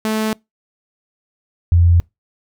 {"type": "tone pair in turn", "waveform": ["sawtooth", "sine"], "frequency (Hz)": [217.8, 85.99], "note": ["A3", "F2"], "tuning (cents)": [-17, -26], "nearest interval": "octave + major third", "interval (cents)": 1609, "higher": "first", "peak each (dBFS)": [-13, -8], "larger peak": "second", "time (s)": [[0.05, 0.33], [1.72, 2]], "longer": "neither", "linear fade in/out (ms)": 0, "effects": ["noise-tail reverb RT60 0.2 s tail -25 dB re dry"]}